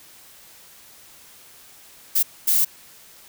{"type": "noise bursts at uneven times", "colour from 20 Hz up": "violet", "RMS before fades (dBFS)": -18, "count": 2, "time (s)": [[2.15, 2.23], [2.47, 2.65]], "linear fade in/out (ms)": 10, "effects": ["white hiss -48 dBFS RMS until 3.28 s"]}